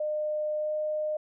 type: tone with pitch glide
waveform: sine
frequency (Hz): 607 to 611.2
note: D#5 to D#5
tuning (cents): -43 to -31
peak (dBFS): -27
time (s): 0-1.17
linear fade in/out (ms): 5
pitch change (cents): +12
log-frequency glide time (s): 0.57-0.73
effects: none